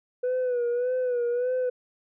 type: tone with vibrato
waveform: sine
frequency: 493 Hz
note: B4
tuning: 3 cents flat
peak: -21 dBFS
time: 0.23-1.7 s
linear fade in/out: 10 ms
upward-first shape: sine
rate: 1.7 Hz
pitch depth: 60 cents each way
effects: tanh soft clip ceiling -22 dBFS